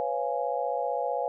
sine chord, C# dominant seventh, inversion third, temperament just, 498.9 / 554.4 / 693 / 831.5 Hz, B4 / C#5 / E#5 / G#5, +17 / 0 / -14 / +2 cents, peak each -32 dBFS, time 0-1.28 s, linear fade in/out 0 ms, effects none

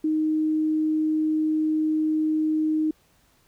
sine tone, 311.1 Hz, D#4, in tune, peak -20 dBFS, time 0.04-2.91 s, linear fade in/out 5 ms, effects pink hiss -62 dBFS RMS until 3.47 s

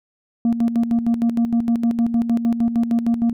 sine tone with tremolo, 233.1 Hz, A#3, in tune, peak -11 dBFS, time 0.45-3.33 s, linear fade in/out 2 ms, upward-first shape square, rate 6.5 Hz, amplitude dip 70%, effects tanh soft clip ceiling -13 dBFS

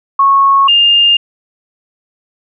sine tone pair in turn, 1100 / 2813 Hz, C#6 / F7, -14 / +12 cents, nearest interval octave + major third, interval 1626 cents, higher second, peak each -5 dBFS, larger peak neither, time 0.19-0.68 / 0.68-1.17 s, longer neither, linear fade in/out 5 ms, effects none

